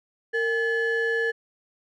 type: ring-modulated tone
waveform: triangle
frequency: 631 Hz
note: D#5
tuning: 24 cents sharp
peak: -17 dBFS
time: 0.33-1.32 s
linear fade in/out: 20 ms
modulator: 1090 Hz
effects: none